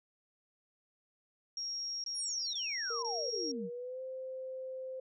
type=tone bursts; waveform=sine; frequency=5588 Hz; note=F8; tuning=in tune; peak=-36 dBFS; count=4; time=1.57-3.516 s; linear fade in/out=2 ms; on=470 ms; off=22 ms
type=exponential sweep; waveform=sine; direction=down; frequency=10610 to 167.2 Hz; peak=-38 dBFS; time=2.14-3.7 s; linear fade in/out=50 ms
type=tone with pitch glide; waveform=sine; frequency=466.2 to 520.3 Hz; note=A#4 to C5; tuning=0 to -10 cents; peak=-39 dBFS; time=2.9-5 s; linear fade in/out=5 ms; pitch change=+190 cents; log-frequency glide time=3.6-4.01 s
effects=none